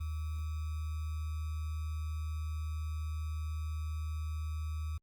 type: tone with sample-and-hold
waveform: sine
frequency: 77.78 Hz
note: D#2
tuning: in tune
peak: -34 dBFS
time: 0-4.98 s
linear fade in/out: 10 ms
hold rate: 1225 Hz
effects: Opus 32 kbps